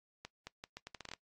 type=accelerating click train; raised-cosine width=0.2 ms; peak=-27 dBFS; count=11; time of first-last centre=0.25-1.136 s; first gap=220 ms; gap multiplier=0.77; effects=noise-tail reverb RT60 0.1 s tail -20 dB re dry + AAC 32 kbps